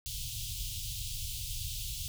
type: band-stop noise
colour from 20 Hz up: pink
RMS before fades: -38 dBFS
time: 0.06-2.08 s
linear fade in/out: 0 ms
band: 130 to 2900 Hz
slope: 48 dB/octave
effects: none